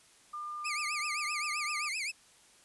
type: tone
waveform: sine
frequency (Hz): 1202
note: D6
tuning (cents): +40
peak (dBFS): -37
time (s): 0.33-1.89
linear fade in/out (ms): 10
type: tone with vibrato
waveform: sawtooth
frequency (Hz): 2329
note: D7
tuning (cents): -15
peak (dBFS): -30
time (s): 0.64-2.12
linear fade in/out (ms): 20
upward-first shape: triangle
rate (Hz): 7.7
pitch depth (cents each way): 230
effects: white hiss -61 dBFS RMS until 2.64 s + resampled to 24000 Hz

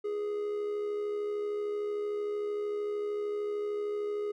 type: tone with amplitude modulation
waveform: triangle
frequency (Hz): 415.3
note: G#4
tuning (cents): 0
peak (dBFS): -27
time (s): 0.04-4.32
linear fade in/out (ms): 10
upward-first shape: sine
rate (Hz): 73.2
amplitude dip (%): 40
effects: none

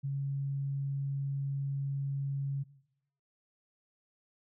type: tone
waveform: sine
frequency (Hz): 138.59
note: C#3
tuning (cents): 0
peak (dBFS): -31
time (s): 0.03-2.64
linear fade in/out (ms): 20
effects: noise-tail reverb RT60 0.8 s tail -19 dB re dry

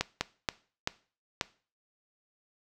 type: slowing click train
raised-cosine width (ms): 0.2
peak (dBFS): -10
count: 5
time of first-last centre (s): 0.01-1.412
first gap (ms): 200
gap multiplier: 1.39
effects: noise-tail reverb RT60 0.4 s tail -19 dB re dry

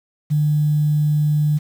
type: tone with quantisation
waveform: sine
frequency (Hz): 150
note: D3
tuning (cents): +37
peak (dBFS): -14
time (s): 0.3-1.59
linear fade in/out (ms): 20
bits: 7
effects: none

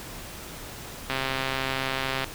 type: click train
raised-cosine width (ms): 0.3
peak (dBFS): -11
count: 153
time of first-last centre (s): 1.1-2.243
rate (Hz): 133
effects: pink hiss -40 dBFS RMS until 2.34 s

